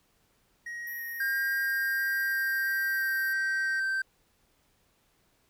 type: tone with vibrato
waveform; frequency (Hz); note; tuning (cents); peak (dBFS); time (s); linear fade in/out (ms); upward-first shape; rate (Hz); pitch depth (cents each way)
triangle; 1878; A#6; +12; -34; 0.66-3.8; 5; square; 1.5; 10
type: band-pass noise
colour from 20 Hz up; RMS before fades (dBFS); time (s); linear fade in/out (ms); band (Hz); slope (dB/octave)
pink; -44; 0.87-3.33; 0; 12000 to 14000; 96
type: tone with pitch glide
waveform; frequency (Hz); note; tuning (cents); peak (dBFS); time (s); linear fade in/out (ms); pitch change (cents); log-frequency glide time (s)
triangle; 1605 to 1559.3; G6 to G6; +40 to -10; -25; 1.2-4.02; 5; -50; 1.63-3.51
effects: pink hiss -69 dBFS RMS until 5.49 s